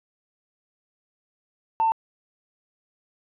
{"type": "tone", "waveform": "sine", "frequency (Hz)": 896, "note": "A5", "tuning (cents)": 31, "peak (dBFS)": -17, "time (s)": [1.8, 1.92], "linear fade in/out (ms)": 0, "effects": ["tanh soft clip ceiling -14 dBFS"]}